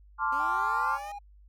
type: chord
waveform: sine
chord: D minor seventh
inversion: second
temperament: equal with one note detuned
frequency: 880 / 1046.5 / 1165.2 / 1396.9 Hz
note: A5 / C6 / D6 / F6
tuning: 0 / 0 / -14 / 0 cents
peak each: -31 dBFS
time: 0.18-0.99 s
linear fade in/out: 50 ms
type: linear sweep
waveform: 15% pulse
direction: up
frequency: 261.9 to 627 Hz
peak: -37 dBFS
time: 0.32-1.12 s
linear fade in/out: 5 ms
type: tone with pitch glide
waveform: triangle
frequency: 784 to 814.5 Hz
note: G5 to G#5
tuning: 0 to -34 cents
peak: -35 dBFS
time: 0.39-1.19 s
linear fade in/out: 10 ms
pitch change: +66 cents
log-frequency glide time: 0.56-0.83 s
effects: added 50 Hz sine -52 dBFS peak until 1.48 s